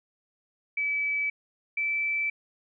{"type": "tone pair in turn", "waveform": "sine", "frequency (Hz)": [2297, 2321], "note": ["D7", "D7"], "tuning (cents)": [-39, -21], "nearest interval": "unison", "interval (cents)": 18, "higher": "second", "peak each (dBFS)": -25, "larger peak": "neither", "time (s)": [[0.77, 1.3], [1.77, 2.3]], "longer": "neither", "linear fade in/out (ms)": 5, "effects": []}